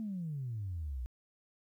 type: exponential sweep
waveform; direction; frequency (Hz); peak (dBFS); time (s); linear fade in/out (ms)
sine; down; 226.7 to 58.27; -35; 0-1.06; 0
effects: tanh soft clip ceiling -31 dBFS + 12-bit